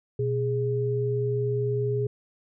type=tone pair together; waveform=sine; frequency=122.6 / 413.7 Hz; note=B2 / G#4; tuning=-12 / -7 cents; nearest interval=octave + major sixth; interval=2105 cents; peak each=-26 dBFS; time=0.19-2.07 s; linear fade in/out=5 ms; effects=none